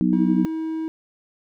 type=harmonic tone; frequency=61.74 Hz; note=B1; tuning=in tune; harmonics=3 / 4 / 5; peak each=-20 / -21 / -22 dBFS; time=0.01-0.45 s; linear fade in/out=0 ms
type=tone; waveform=triangle; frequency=320.1 Hz; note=D#4; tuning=49 cents sharp; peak=-22 dBFS; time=0.13-0.88 s; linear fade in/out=0 ms
effects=none